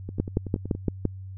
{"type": "two click trains", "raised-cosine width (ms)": 3, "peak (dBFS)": [-21, -10], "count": [8, 6], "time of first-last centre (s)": [[0.09, 0.75], [0.2, 1.053]], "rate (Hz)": [10.6, 5.86], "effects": ["added 95 Hz sine -36 dBFS peak until 1.37 s"]}